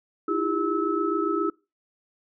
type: tone cluster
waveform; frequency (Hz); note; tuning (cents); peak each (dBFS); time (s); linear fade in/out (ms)
sine; 315.7 / 343 / 400.2 / 1300; D#4 / F4 / G4 / E6; +25 / -31 / +36 / -24; -28; 0.28-1.5; 5
effects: noise-tail reverb RT60 0.3 s tail -25 dB re dry